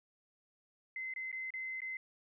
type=tone with dropouts; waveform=sine; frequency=2058 Hz; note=C7; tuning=29 cents flat; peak=-38 dBFS; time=0.96-1.97 s; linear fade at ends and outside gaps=2 ms; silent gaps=1.138-1.161 / 1.316-1.327 / 1.505-1.538 / 1.805-1.818 s; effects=none